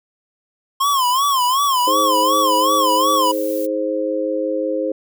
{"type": "tone with vibrato", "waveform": "square", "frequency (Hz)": 1059, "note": "C6", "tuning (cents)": 21, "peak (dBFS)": -15, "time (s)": [0.8, 3.32], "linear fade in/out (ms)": 10, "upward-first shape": "sine", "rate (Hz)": 2.7, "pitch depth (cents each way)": 140}
{"type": "noise", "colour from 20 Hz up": "violet", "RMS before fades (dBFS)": -33, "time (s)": [0.81, 3.67], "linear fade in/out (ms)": 20}
{"type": "harmonic tone", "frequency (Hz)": 105.4, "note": "G#2", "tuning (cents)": 26, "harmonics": [3, 4, 5], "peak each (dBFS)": [-23, -26, -20], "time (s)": [1.87, 4.92], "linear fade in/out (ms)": 5}
{"effects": []}